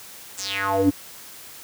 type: tone with band-pass filter sweep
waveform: square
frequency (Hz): 98.1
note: G2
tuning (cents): +2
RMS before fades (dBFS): -22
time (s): 0.37-0.91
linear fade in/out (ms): 20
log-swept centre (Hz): 8300 to 240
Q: 4.8
effects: white hiss -42 dBFS RMS until 1.63 s + high-pass 60 Hz 12 dB/octave